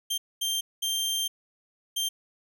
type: tone bursts at uneven times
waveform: sawtooth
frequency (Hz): 3165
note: G7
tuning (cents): +16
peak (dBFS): -23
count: 4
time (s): 0.1-0.18 / 0.41-0.61 / 0.82-1.28 / 1.96-2.09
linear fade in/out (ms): 10
effects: none